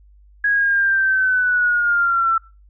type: linear sweep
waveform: sine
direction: down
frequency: 1661.2 to 1334 Hz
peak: -14 dBFS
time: 0.44-2.38 s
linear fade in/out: 5 ms
effects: noise-tail reverb RT60 0.3 s tail -22 dB re dry + added 50 Hz sine -46 dBFS peak until 2.69 s